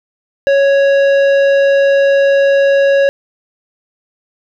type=tone with tanh clipping; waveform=sine; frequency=554.4 Hz; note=C#5; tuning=in tune; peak=-9 dBFS; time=0.47-3.09 s; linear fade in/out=0 ms; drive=12 dB; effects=none